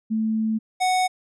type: tone pair in turn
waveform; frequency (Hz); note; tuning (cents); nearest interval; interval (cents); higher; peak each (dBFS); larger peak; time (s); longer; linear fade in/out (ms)
sine / square; 220 / 740; A3 / F#5; 0 / 0; octave + major sixth; 2100; second; -20 / -19; second; 0.1-0.59 / 0.8-1.08; first; 20
effects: resampled to 24000 Hz